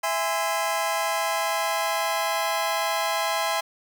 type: chord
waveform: sawtooth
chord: E augmented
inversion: none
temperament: just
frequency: 659.3 / 824.1 / 1030.1 Hz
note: E5 / G#5 / B#5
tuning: 0 / -14 / -27 cents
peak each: -24 dBFS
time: 0.03-3.61 s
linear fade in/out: 10 ms
effects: none